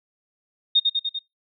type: tone with echo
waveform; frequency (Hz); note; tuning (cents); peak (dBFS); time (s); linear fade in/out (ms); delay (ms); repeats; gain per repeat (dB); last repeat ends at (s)
sine; 3689; A#7; -19; -13; 0.75-0.8; 10; 98; 4; -3; 1.192
effects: noise-tail reverb RT60 0.2 s tail -26 dB re dry